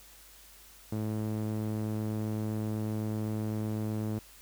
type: tone with band-pass filter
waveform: sawtooth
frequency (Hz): 107.9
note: A2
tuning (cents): -33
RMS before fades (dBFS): -33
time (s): 0.92-4.19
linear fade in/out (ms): 5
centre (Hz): 230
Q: 0.81
effects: added 50 Hz sine -60 dBFS peak until 4.41 s + white hiss -55 dBFS RMS until 4.41 s